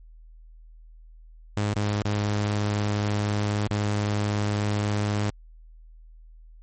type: tone with dropouts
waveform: sawtooth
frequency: 103.83 Hz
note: G#2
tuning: in tune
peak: -19 dBFS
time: 1.57-5.3 s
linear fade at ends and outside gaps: 0 ms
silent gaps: 1.737-1.761 / 2.019-2.052 / 3.673-3.708 s
effects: added 40 Hz sine -45 dBFS peak until 6.62 s + MP3 32 kbps

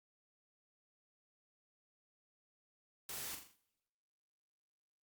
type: noise with echo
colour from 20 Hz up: white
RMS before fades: -45 dBFS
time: 3.09-3.35 s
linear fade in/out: 2 ms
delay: 42 ms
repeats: 5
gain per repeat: -6 dB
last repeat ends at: 3.56 s
effects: noise-tail reverb RT60 0.9 s tail -21 dB re dry + Opus 48 kbps

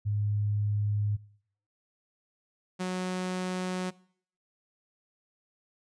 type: tone pair in turn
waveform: sine / sawtooth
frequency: 103.83 / 183.57 Hz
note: G#2 / F#3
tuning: 0 / -13 cents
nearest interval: minor seventh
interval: 987 cents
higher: second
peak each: -26 dBFS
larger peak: neither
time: 0.05-1.17 / 2.79-3.91 s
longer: neither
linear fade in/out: 20 ms
effects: noise-tail reverb RT60 0.6 s tail -22 dB re dry + resampled to 22050 Hz

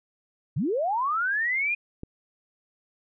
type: linear sweep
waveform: sine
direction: up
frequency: 107.7 to 2473 Hz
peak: -23 dBFS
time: 0.56-1.75 s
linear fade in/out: 10 ms
type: click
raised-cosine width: 3 ms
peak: -23 dBFS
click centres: 2.034 s
effects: none

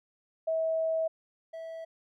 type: tone pair in turn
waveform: sine / triangle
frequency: 646 / 653.1 Hz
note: E5 / E5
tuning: -35 / -16 cents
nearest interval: unison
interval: 19 cents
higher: second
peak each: -26 / -36 dBFS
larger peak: first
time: 0.47-1.08 / 1.53-1.85 s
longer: first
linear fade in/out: 10 ms
effects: none

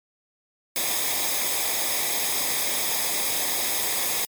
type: noise with comb filter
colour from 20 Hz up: white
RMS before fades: -25 dBFS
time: 0.76-4.25 s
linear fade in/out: 0 ms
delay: 0.69 ms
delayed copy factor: -0.65
effects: MP3 96 kbps

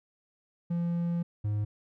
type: tone pair in turn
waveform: triangle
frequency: 171.4 / 104.77 Hz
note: F3 / G#2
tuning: -32 / +16 cents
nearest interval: major sixth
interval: 852 cents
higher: first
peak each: -25 dBFS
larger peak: neither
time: 0.7-1.23 / 1.44-1.65 s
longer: first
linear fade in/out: 10 ms
effects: none

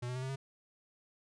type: tone with pitch steps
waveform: square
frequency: 122.2 / 125.42 / 128.72 / 132.11 / 135.59 Hz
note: B2 / B2 / C3 / C3 / C#3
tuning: -18 / +27 / -28 / +17 / -38 cents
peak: -37 dBFS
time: 0.02-0.36 s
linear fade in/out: 10 ms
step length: 68 ms
effects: resampled to 22050 Hz

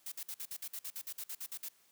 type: noise bursts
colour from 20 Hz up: blue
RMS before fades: -42 dBFS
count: 15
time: 0.06-1.687 s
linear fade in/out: 5 ms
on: 59 ms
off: 53 ms
effects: white hiss -68 dBFS RMS until 1.91 s + high-pass 100 Hz 12 dB/octave

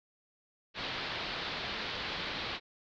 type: low-pass noise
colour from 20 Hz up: white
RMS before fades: -38 dBFS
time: 0.74-2.6 s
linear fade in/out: 50 ms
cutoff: 4400 Hz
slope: 48 dB/octave
effects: none

